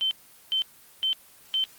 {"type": "tone bursts", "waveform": "sine", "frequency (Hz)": 3090, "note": "G7", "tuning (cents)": -26, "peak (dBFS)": -22, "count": 4, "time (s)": [0.01, 1.64], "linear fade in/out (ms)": 0, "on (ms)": 100, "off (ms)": 410, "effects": ["white hiss -53 dBFS RMS until 1.78 s", "Opus 24 kbps"]}